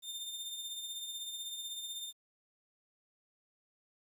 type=tone with tremolo; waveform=sawtooth; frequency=3614 Hz; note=A7; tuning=46 cents sharp; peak=-35 dBFS; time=0.02-2.13 s; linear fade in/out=50 ms; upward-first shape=triangle; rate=16 Hz; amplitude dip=50%; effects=11-bit

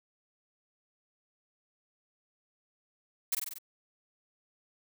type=noise with echo; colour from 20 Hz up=blue; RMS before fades=-29 dBFS; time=3.32-3.35 s; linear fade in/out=5 ms; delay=47 ms; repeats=5; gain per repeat=-3 dB; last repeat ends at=3.585 s; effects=none

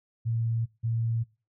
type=tone pair in turn; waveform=sine; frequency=114.7 / 114.7 Hz; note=A#2 / A#2; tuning=-28 / -28 cents; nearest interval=unison; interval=0 cents; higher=neither; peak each=-25 dBFS; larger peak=neither; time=0.25-0.66 / 0.83-1.24 s; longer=neither; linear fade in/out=20 ms; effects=noise-tail reverb RT60 0.3 s tail -21 dB re dry

